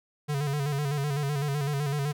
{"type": "tone with vibrato", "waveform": "square", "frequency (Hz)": 143.4, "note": "D3", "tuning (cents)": -41, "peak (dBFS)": -27, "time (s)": [0.28, 2.13], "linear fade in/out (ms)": 20, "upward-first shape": "square", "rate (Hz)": 7.9, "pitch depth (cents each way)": 59, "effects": []}